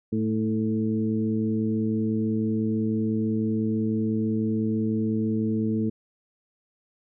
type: harmonic tone with a mistuned harmonic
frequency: 110 Hz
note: A2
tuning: in tune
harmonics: 1 / 2 / 3 / 4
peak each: -30 / -24 / -30 / -33 dBFS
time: 0.12-5.9 s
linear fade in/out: 10 ms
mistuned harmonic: 3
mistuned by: -21 cents
effects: none